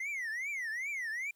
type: tone with vibrato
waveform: triangle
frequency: 2025 Hz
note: B6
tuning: 43 cents sharp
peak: -33 dBFS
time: 0-1.31 s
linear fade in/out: 5 ms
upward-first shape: triangle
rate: 2.5 Hz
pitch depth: 290 cents each way
effects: white hiss -75 dBFS RMS until 1.35 s